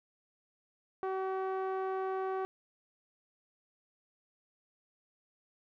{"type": "tone with low-pass filter", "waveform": "sawtooth", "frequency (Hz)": 380, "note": "F#4", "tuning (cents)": 46, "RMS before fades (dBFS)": -35, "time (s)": [1.03, 2.45], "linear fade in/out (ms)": 0, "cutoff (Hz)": 1100, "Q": 1.4, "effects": []}